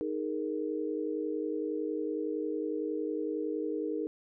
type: chord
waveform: sine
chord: D# suspended fourth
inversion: none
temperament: equal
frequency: 311.1 / 415.3 / 466.2 Hz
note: D#4 / G#4 / A#4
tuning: 0 / 0 / 0 cents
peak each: -34 / -36 / -36 dBFS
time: 0.01-4.07 s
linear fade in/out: 0 ms
effects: none